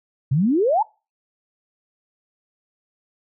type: exponential sweep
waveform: sine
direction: up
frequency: 124.3 to 928 Hz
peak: -15 dBFS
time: 0.31-0.83 s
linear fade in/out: 10 ms
effects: noise-tail reverb RT60 0.3 s tail -24 dB re dry